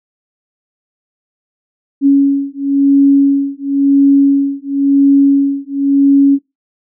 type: beating tone pair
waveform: sine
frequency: 277.7 / 278.66 Hz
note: C#4 / C#4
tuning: +3 / +9 cents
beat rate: 0.96 Hz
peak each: -10 dBFS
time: 2.01-6.39 s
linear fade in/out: 50 ms
effects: noise-tail reverb RT60 0.2 s tail -19 dB re dry